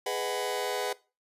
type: chord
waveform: sawtooth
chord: G# minor seventh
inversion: none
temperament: just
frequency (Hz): 415.3 / 498.4 / 623 / 747.5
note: G#4 / B4 / D#5 / F#5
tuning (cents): 0 / +16 / +2 / +17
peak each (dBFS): -30 / -29 / -34 / -31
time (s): 0.06-0.93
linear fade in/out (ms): 5
effects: noise-tail reverb RT60 0.3 s tail -20 dB re dry + resampled to 32000 Hz